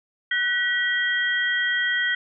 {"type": "tone cluster", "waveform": "sine", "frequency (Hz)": [1496, 1926, 3214], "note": ["F#6", "B6", "G7"], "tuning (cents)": [19, -44, 43], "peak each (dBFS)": [-26, -22, -29], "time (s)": [0.31, 2.15], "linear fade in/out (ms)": 5, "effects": []}